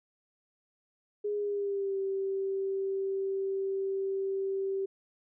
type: tone with pitch glide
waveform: sine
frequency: 413.8 to 388.3 Hz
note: G#4 to G4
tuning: -6 to -16 cents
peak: -29 dBFS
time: 1.24-4.86 s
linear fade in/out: 10 ms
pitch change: -110 cents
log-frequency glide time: 1.35-1.98 s
effects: none